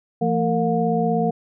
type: tone cluster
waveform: sine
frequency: 169.7 / 226 / 458.7 / 715 Hz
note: F3 / A3 / A#4 / F5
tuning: -49 / +47 / -28 / +41 cents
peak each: -23 dBFS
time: 0.21-1.31 s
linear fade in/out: 10 ms
effects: none